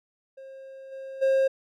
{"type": "tone with level steps", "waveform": "triangle", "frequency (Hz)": 535, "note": "C5", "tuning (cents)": 38, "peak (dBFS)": [-39, -34, -17], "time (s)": [0.37, 1.48], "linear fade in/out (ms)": 10, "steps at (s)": [0.91, 1.21], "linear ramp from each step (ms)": 20, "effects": []}